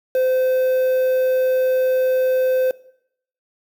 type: tone with quantisation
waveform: triangle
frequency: 515 Hz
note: C5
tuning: 28 cents flat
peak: -13 dBFS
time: 0.15-2.71 s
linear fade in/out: 2 ms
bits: 6
effects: noise-tail reverb RT60 0.7 s tail -20 dB re dry